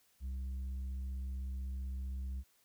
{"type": "tone with tanh clipping", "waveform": "sine", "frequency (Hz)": 65.41, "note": "C2", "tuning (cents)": 0, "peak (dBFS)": -38, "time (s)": [0.2, 2.44], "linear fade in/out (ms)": 50, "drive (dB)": 4, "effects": ["white hiss -71 dBFS RMS until 2.64 s"]}